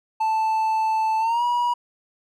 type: tone with pitch glide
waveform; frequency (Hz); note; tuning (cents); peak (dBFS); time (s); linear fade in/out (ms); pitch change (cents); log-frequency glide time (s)
triangle; 880 to 965.2; A5 to B5; 0 to -40; -17; 0.2-1.74; 10; +160; 1.19-1.43
effects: none